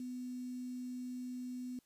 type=tone with quantisation; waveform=sine; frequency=250.1 Hz; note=B3; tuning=22 cents sharp; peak=-40 dBFS; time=0-1.79 s; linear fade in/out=2 ms; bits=10; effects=white hiss -74 dBFS RMS until 1.85 s + resampled to 32000 Hz